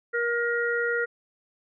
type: harmonic tone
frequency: 472.8 Hz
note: A#4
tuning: 24 cents sharp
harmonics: 1 / 3 / 4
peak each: -27 / -27 / -30 dBFS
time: 0.13-1.06 s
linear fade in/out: 20 ms
effects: none